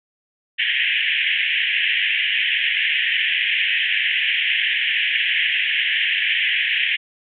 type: band-pass noise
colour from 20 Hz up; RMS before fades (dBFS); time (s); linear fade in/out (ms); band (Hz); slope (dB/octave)
white; -20; 0.58-6.97; 20; 1700 to 3200; 96
effects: none